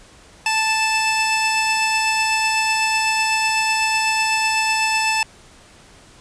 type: tone pair together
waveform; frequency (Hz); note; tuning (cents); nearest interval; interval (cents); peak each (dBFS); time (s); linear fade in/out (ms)
sawtooth; 880 / 2632; A5 / E7; 0 / -3; octave + perfect fifth; 1897; -16; 0.46-5.23; 2
effects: pink hiss -47 dBFS RMS until 6.2 s + resampled to 22050 Hz